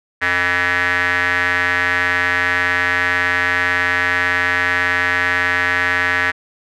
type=tone with band-pass filter; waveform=square; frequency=89.1 Hz; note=F2; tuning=35 cents sharp; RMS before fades=-17 dBFS; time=0.21-6.32 s; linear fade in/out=20 ms; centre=1800 Hz; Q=5.4; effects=none